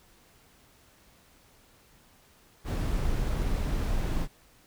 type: noise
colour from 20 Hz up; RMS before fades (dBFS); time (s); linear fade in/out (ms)
brown; -28; 2.64-4.28; 50
effects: pink hiss -60 dBFS RMS until 4.66 s